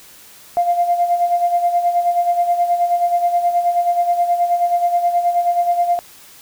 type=tone with tremolo; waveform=sine; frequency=698.5 Hz; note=F5; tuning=in tune; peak=-10 dBFS; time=0.57-5.99 s; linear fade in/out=0 ms; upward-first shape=sine; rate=9.4 Hz; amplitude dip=65%; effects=tanh soft clip ceiling -6 dBFS + white hiss -43 dBFS RMS until 6.41 s